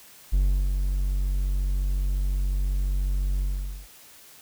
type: tone with ADSR envelope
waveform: triangle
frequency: 47.17 Hz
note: F#1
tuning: 34 cents sharp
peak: -15 dBFS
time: 0.32-3.88 s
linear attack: 18 ms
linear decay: 350 ms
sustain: -5 dB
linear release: 470 ms
effects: white hiss -50 dBFS RMS until 4.41 s